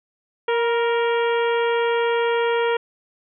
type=harmonic tone with a mistuned harmonic; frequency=466.2 Hz; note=A#4; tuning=in tune; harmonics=1 / 2 / 3 / 4 / 5 / 6 / 7; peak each=-19 / -25 / -29 / -31 / -33 / -35 / -36 dBFS; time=0.48-2.77 s; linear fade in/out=5 ms; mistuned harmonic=2; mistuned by=+34 cents; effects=none